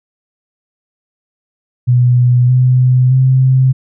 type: tone with pitch steps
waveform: sine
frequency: 123.47 / 127.01 / 130.66 Hz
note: B2 / B2 / C3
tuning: 0 / +49 / -2 cents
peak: -6 dBFS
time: 1.87-3.73 s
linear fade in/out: 20 ms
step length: 620 ms
effects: none